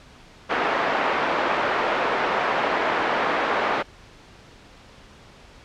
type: band-pass noise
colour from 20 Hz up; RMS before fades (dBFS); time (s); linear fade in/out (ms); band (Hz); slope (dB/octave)
pink; -23; 0.49-3.83; 20; 510 to 1800; 12
effects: pink hiss -48 dBFS RMS until 5.64 s + low-pass 5000 Hz 12 dB/octave